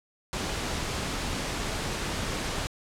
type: noise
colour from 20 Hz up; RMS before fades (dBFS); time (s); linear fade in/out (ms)
pink; -31; 0.33-2.67; 0
effects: low-pass 8000 Hz 12 dB/octave